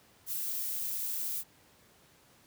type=noise; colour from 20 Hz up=violet; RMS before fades=-35 dBFS; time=0.26-1.44 s; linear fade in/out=50 ms; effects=pink hiss -62 dBFS RMS until 2.46 s + high-pass 80 Hz 12 dB/octave